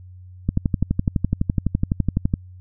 click train, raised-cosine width 5 ms, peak -6 dBFS, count 23, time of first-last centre 0.49-2.339 s, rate 11.9 Hz, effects added 91 Hz sine -39 dBFS peak until 2.6 s

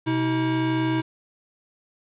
square tone pair together, 126.8 / 319.7 Hz, B2 / D#4, +46 / +47 cents, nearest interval octave + major third, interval 1601 cents, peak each -27 / -23 dBFS, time 0.06-1.02 s, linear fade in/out 20 ms, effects resampled to 8000 Hz + 8-bit

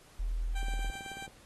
sine tone, 40.78 Hz, E1, 18 cents flat, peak -30 dBFS, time 0.19-0.91 s, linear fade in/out 10 ms
15% pulse tone with tremolo, 784 Hz, G5, in tune, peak -35 dBFS, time 0.55-1.27 s, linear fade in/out 10 ms, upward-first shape sine, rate 7.8 Hz, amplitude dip 35%
click train, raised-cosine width 2 ms, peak -36 dBFS, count 13, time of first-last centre 0.63-1.279 s, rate 18.5 Hz
effects pink hiss -59 dBFS RMS until 1.45 s + AAC 32 kbps

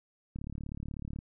click train, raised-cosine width 5 ms, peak -27 dBFS, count 31, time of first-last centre 0.36-1.189 s, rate 36.2 Hz, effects none

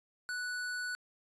square tone, 1480 Hz, F#6, in tune, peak -36 dBFS, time 0.29-0.95 s, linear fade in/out 0 ms, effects resampled to 22050 Hz + 12-bit

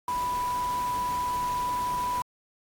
sine tone in noise, 987.8 Hz, B5, in tune, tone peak -26 dBFS, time 0.08-2.22 s, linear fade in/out 2 ms, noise pink, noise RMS -40 dBFS, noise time 0.08-2.22 s, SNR +11 dB, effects AAC 64 kbps

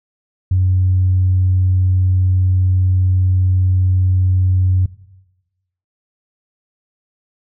sine tone, 92.5 Hz, F#2, in tune, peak -10 dBFS, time 0.51-4.86 s, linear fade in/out 5 ms, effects noise-tail reverb RT60 1.0 s tail -18 dB re dry + tanh soft clip ceiling -6 dBFS

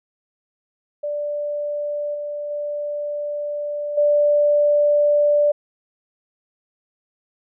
sine tone with level steps, 587.3 Hz, D5, in tune, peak -22 / -25 / -23 / -13 dBFS, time 1.03-5.52 s, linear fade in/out 10 ms, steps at 2.14 / 2.5 / 3.97 s, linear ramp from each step 10 ms, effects none

